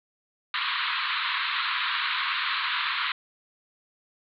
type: band-pass noise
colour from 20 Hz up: pink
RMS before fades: -28 dBFS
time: 0.54-3.12 s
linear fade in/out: 2 ms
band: 990 to 4200 Hz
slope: 96 dB/octave
effects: none